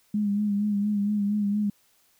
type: tone with vibrato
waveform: sine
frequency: 205.7 Hz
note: G#3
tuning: 16 cents flat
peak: -22 dBFS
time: 0.14-1.7 s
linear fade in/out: 5 ms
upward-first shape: sine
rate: 4.3 Hz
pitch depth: 42 cents each way
effects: white hiss -64 dBFS RMS until 2.19 s